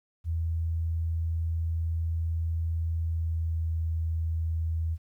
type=tone with pitch glide; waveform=sine; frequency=82.2 to 81.4 Hz; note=E2 to E2; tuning=-4 to -21 cents; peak=-26 dBFS; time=0.24-4.98 s; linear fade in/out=50 ms; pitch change=-17 cents; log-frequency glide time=2.97-3.7 s; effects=11-bit